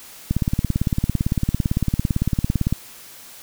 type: click train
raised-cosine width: 5 ms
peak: -6 dBFS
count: 44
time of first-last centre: 0.31-2.726 s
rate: 17.8 Hz
effects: white hiss -42 dBFS RMS until 3.42 s